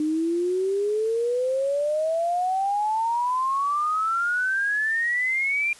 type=exponential sweep; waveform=sine; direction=up; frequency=301.9 to 2403 Hz; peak=-21 dBFS; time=0-5.73 s; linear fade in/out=2 ms; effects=white hiss -48 dBFS RMS until 5.79 s + resampled to 24000 Hz